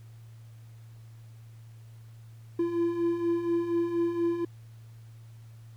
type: beating tone pair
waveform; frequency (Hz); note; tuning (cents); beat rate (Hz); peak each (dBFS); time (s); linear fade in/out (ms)
triangle; 337 / 341.2; E4 / F4; +38 / -40; 4.2; -31 / -24; 2.59-4.45; 5
effects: added 113 Hz sine -46 dBFS peak until 5.76 s + pink hiss -64 dBFS RMS until 5.76 s